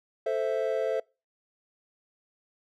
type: chord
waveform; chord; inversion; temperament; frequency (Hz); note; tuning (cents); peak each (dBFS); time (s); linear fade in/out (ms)
triangle; A minor; none; equal; 440 / 523.3 / 659.3; A4 / C5 / E5; 0 / 0 / 0; -28; 0.26-1; 5
effects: noise-tail reverb RT60 0.3 s tail -26 dB re dry